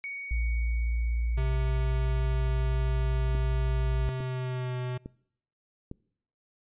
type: tone with exponential decay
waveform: sine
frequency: 2238 Hz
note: C#7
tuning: 16 cents sharp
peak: -33 dBFS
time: 0.04-3.45 s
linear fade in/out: 0 ms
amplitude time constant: 740 ms
type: tone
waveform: sine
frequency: 58.27 Hz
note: A#1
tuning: in tune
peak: -25 dBFS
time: 0.31-4.09 s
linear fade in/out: 0 ms
type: tone with pitch glide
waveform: square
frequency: 130.81 to 125.55 Hz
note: C3 to B2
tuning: 0 to +29 cents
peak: -31 dBFS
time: 1.37-4.98 s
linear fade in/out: 10 ms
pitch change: -71 cents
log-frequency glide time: 3.98-4.78 s
type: click train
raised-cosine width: 3 ms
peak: -25 dBFS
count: 4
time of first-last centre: 3.35-5.914 s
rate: 1.17 Hz
effects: noise-tail reverb RT60 0.7 s tail -24 dB re dry + resampled to 8000 Hz